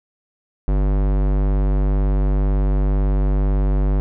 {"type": "tone with low-pass filter", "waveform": "square", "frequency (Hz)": 49, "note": "G1", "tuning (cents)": 0, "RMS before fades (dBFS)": -17, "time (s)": [0.68, 4], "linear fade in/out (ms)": 0, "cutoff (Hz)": 920, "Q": 0.51, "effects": []}